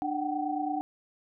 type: tone cluster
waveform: sine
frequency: 298.7 / 743 / 772 Hz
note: D4 / F#5 / G5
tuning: +29 / +7 / -27 cents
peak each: -32 / -33 / -33 dBFS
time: 0.02-0.81 s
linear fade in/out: 0 ms
effects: none